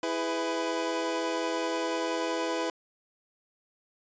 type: chord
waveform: 25% pulse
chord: E major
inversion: none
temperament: equal with one note detuned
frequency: 329.6 / 415.3 / 499.6 Hz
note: E4 / G#4 / B4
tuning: 0 / 0 / +20 cents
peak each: -28 / -33 / -28 dBFS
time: 0.03-2.7 s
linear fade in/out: 2 ms
effects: resampled to 16000 Hz